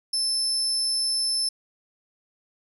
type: tone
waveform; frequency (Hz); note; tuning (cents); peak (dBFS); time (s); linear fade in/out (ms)
35% pulse; 5274; E8; 0; -20; 0.13-1.49; 5
effects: none